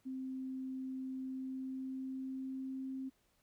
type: tone with pitch glide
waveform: sine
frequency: 261.6 to 264.5 Hz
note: C4 to C4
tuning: 0 to +19 cents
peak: -39 dBFS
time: 0.05-3.1 s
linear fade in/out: 20 ms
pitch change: +19 cents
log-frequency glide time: 1.25-2.86 s
effects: pink hiss -75 dBFS RMS until 3.42 s